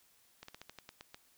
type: slowing click train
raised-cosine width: 0.2 ms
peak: -30 dBFS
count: 9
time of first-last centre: 0.43-1.145 s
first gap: 54 ms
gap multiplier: 1.14
effects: white hiss -68 dBFS RMS until 1.37 s